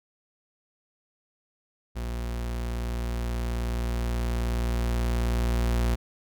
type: tone with level ramp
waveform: 40% pulse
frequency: 58.8 Hz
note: A#1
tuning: 16 cents sharp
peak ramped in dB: -29 to -21 dBFS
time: 1.95-5.96 s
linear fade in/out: 20 ms
effects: none